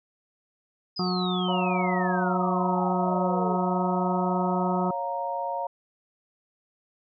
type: exponential sweep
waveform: sine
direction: down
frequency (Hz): 5070 to 410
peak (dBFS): -32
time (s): 0.96-3.56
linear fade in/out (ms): 10
type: harmonic tone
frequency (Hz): 181.8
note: F#3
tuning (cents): -30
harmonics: 1 / 2 / 4 / 5 / 6 / 7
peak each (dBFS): -26 / -31 / -34 / -41 / -39 / -34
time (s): 0.99-4.91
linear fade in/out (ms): 5
type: chord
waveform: sine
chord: Bb minor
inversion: first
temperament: equal with one note detuned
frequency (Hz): 554.4 / 703.7 / 932.3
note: Db5 / F5 / Bb5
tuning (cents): 0 / +13 / 0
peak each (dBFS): -33 / -32 / -30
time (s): 1.48-5.67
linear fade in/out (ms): 5
effects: none